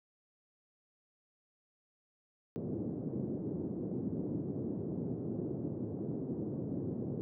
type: band-pass noise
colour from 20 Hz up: white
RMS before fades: -38 dBFS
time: 2.56-7.21 s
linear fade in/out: 0 ms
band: 110 to 360 Hz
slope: 24 dB/octave
effects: none